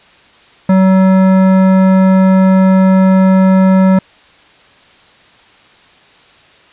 sine tone with hard clipping, 189.1 Hz, F#3, 38 cents sharp, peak -7 dBFS, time 0.69-3.99 s, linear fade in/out 5 ms, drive 14 dB, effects white hiss -44 dBFS RMS until 6.72 s + resampled to 8000 Hz

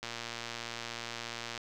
click train, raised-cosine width 0.2 ms, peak -21 dBFS, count 182, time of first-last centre 0.03-1.577 s, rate 117 Hz, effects none

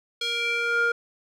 square tone with band-pass filter sweep, 469.8 Hz, A#4, 13 cents sharp, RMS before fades -25 dBFS, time 0.21-0.92 s, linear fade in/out 5 ms, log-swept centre 3700 to 1200 Hz, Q 3, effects none

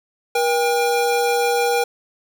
square tone pair together, 478.5 / 799.6 Hz, A#4 / G5, +45 / +34 cents, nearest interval major sixth, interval 889 cents, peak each -19 / -21 dBFS, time 0.35-1.84 s, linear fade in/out 5 ms, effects none

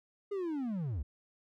triangle linear sweep, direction down, 415.3 to 58.27 Hz, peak -31 dBFS, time 0.31-1.03 s, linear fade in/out 10 ms, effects none

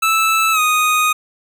25% pulse tone with pitch glide, 1315 to 1242.6 Hz, E6 to D#6, -5 to -3 cents, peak -9 dBFS, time 0.02-1.13 s, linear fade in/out 10 ms, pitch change -98 cents, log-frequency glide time 0.52-0.6 s, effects none

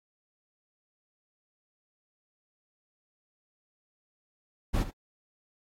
brown noise with echo, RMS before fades -26 dBFS, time 4.73-4.84 s, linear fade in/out 20 ms, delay 75 ms, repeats 1, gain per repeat -12 dB, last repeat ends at 4.915 s, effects AAC 48 kbps

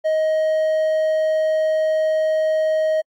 triangle tone, 628 Hz, D#5, 16 cents sharp, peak -14 dBFS, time 0.04-3.02 s, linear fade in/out 20 ms, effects AAC 64 kbps

